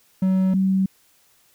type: tone pair in turn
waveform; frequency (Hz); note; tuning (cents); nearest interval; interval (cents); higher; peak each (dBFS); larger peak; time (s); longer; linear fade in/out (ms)
triangle / sine; 188.4 / 190.81; F#3 / G3; +32 / -46; unison; 22; second; -14 / -16; first; 0.22-0.54 / 0.54-0.86; neither; 5
effects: white hiss -59 dBFS RMS until 1.54 s